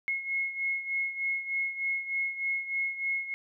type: beating tone pair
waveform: sine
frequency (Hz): 2168 / 2171.3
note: C#7 / C#7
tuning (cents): -39 / -36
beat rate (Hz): 3.3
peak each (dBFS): -30 / -35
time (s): 0.08-3.34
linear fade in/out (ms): 0
effects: none